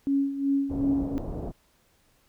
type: tone with tremolo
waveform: sine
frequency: 277.2 Hz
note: C#4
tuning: in tune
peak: -20 dBFS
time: 0.07-1.18 s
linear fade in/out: 0 ms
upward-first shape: sine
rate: 2.7 Hz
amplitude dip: 70%
type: low-pass noise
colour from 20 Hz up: pink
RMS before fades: -34 dBFS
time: 0.69-1.52 s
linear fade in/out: 20 ms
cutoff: 700 Hz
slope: 24 dB/octave
effects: pink hiss -65 dBFS RMS until 2.28 s